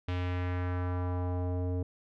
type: tone with low-pass filter sweep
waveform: square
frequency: 90 Hz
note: F#2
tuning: 47 cents flat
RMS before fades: -32 dBFS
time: 0.08-1.83 s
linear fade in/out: 5 ms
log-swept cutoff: 3200 to 470 Hz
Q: 1.6
effects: none